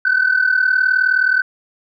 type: tone pair together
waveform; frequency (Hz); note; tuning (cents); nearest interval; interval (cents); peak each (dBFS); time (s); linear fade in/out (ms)
sine; 1493.7 / 1533; F#6 / G6; +16 / -39; unison; 45; -14; 0.05-1.42; 5
effects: tanh soft clip ceiling -7 dBFS